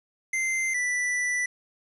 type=tone pair in turn; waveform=square; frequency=2081 / 1975.3 Hz; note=C7 / B6; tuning=-10 / 0 cents; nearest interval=minor second; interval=90 cents; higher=first; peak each=-25 dBFS; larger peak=neither; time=0.33-0.74 / 0.74-1.46 s; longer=second; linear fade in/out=5 ms; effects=resampled to 24000 Hz + 9-bit